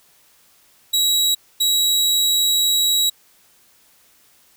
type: tone bursts at uneven times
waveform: sawtooth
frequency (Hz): 3872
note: B7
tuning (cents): -35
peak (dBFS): -12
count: 2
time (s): 0.93-1.35 / 1.6-3.1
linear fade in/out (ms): 10
effects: white hiss -55 dBFS RMS until 4.56 s